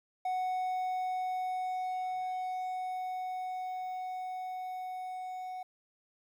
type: tone with level ramp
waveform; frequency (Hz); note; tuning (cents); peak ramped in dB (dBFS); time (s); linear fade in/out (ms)
triangle; 740; F#5; 0; -28 to -36; 0.25-5.63; 5
effects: 11-bit